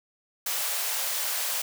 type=high-pass noise; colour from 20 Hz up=white; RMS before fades=-29 dBFS; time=0.46-1.62 s; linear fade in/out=5 ms; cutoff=480 Hz; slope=48 dB/octave; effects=none